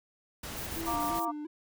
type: noise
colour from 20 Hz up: pink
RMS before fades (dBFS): -40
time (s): 0.43-1.2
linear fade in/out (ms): 5
type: noise bursts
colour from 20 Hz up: violet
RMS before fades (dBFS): -41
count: 5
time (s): 0.56-1.254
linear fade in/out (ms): 10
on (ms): 110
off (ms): 36
type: tone with vibrato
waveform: triangle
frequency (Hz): 313.8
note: D#4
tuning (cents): +15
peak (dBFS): -34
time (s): 0.76-1.47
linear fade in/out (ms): 10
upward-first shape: square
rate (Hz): 2.9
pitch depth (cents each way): 86
type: chord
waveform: sine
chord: Bb major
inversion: second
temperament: equal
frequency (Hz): 698.5 / 932.3 / 1174.7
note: F5 / Bb5 / D6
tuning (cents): 0 / 0 / 0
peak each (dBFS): -35 / -34 / -34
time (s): 0.86-1.32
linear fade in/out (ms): 20
effects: none